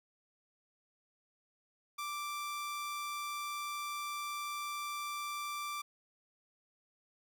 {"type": "tone", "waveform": "sawtooth", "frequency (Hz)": 1174.7, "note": "D6", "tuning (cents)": 0, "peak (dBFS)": -34, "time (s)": [1.98, 5.82], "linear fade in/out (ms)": 10, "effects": []}